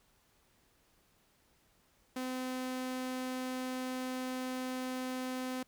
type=tone; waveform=sawtooth; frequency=256.1 Hz; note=C4; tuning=37 cents flat; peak=-32 dBFS; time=2.16-5.63 s; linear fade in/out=5 ms; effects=pink hiss -70 dBFS RMS until 5.67 s